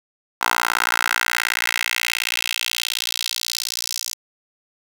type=tone with high-pass filter sweep; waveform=10% pulse; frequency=58.6 Hz; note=A#1; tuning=10 cents sharp; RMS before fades=-23 dBFS; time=0.41-4.14 s; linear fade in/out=5 ms; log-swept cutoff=1100 to 5700 Hz; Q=2.3; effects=7-bit